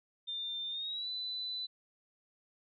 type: tone with pitch glide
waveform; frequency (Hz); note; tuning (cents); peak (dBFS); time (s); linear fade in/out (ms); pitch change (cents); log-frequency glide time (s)
sine; 3601 to 3996; A7 to B7; +39 to +20; -36; 0.27-1.67; 20; +181; 0.7-1.09
effects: none